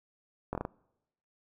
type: slowing click train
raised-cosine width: 1 ms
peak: -19 dBFS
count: 5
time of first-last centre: 0.53-0.651 s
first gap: 21 ms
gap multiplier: 1.25
effects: noise-tail reverb RT60 0.9 s tail -25 dB re dry